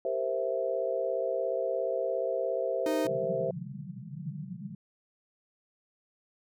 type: chord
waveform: sine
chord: C dominant seventh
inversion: second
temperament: equal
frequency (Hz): 392 / 466.2 / 523.3 / 659.3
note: G4 / Bb4 / C5 / E5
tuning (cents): 0 / 0 / 0 / 0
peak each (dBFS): -36 / -35 / -31 / -33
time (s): 0.05-3.51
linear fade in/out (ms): 2
type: tone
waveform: 45% pulse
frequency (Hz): 309.8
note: D#4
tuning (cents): -7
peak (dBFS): -30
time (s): 2.86-3.07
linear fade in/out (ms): 2
type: band-pass noise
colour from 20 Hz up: pink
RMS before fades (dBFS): -40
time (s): 3.05-4.75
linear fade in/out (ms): 2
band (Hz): 130 to 200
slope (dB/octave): 96
effects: none